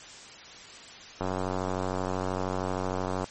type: click train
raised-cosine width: 1 ms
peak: -16 dBFS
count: 190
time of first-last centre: 1.21-3.242 s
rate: 93 Hz
effects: white hiss -46 dBFS RMS until 3.3 s + MP3 32 kbps